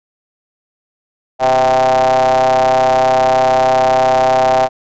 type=ring-modulated tone; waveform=square; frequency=66.4 Hz; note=C2; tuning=26 cents sharp; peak=-7 dBFS; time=1.39-4.69 s; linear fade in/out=50 ms; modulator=714 Hz; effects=resampled to 16000 Hz